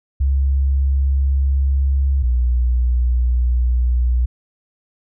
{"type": "tone pair in turn", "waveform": "sine", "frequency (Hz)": [68, 61.03], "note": ["C#2", "B1"], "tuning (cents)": [-33, -20], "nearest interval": "major second", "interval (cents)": 187, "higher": "first", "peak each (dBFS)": [-13, -13], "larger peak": "neither", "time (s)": [[0.2, 2.23], [2.23, 4.26]], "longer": "neither", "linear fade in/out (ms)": 10, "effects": []}